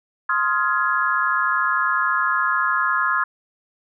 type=chord; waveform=sine; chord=F minor seventh; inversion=second; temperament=just; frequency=1047.7 / 1257.2 / 1396.9 / 1676.3 Hz; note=C6 / Eb6 / F6 / Ab6; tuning=+2 / +18 / 0 / +16 cents; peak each=-23 dBFS; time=0.29-3.24 s; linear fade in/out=5 ms; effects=none